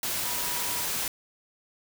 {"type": "tone in noise", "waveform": "sine", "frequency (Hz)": 970, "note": "B5", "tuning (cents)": -31, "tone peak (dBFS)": -40, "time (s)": [0.25, 0.85], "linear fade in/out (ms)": 2, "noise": "white", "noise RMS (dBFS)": -30, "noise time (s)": [0.03, 1.08], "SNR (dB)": -13, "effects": []}